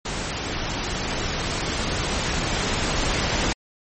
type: noise with level ramp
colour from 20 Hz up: pink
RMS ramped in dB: -28 to -22 dBFS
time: 0.05-3.53 s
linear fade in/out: 5 ms
effects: MP3 32 kbps